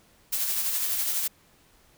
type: noise with tremolo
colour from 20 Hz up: blue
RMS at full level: -26 dBFS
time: 0.32-1.28 s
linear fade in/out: 10 ms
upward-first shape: sine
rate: 12 Hz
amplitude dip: 35%
effects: pink hiss -60 dBFS RMS until 1.97 s